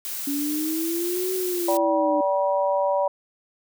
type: noise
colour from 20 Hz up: blue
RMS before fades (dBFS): -31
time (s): 0.05-1.77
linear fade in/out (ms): 0
type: exponential two-way sweep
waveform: sine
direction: up then down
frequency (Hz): 280 to 376.2 to 299.3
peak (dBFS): -24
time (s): 0.27-2.21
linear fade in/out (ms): 5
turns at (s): 1.33
type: harmonic tone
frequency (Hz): 192.9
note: G3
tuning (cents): -28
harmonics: 3 / 4 / 5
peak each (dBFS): -21 / -28 / -25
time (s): 1.68-3.08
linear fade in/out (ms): 5
effects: none